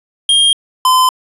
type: tone pair in turn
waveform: square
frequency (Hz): 3222 / 1024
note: G7 / C6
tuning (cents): +47 / -38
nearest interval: octave + minor sixth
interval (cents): 1985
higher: first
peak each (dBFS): -8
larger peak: neither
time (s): 0.29-0.53 / 0.85-1.09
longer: neither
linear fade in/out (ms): 2
effects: resampled to 32000 Hz + 8-bit